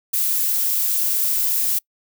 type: noise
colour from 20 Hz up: violet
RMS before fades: -20 dBFS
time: 0.13-1.79 s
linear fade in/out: 10 ms
effects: noise-tail reverb RT60 0.1 s tail -26 dB re dry